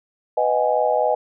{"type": "chord", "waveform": "sine", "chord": "G# minor seventh", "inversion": "first", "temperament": "just", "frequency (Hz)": [498.4, 623, 747.5, 830.6], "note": ["B4", "D#5", "F#5", "G#5"], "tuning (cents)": [16, 2, 17, 0], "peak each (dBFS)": [-22, -20, -24, -22], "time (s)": [0.37, 1.15], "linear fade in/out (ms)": 5, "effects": []}